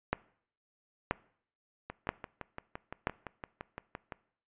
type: two click trains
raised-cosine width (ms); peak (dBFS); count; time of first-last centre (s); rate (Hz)
0.5; -13 / -24; 4 / 14; 0.13-3.071 / 1.9-4.122; 1.02 / 5.85
effects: noise-tail reverb RT60 0.6 s tail -21 dB re dry + resampled to 8000 Hz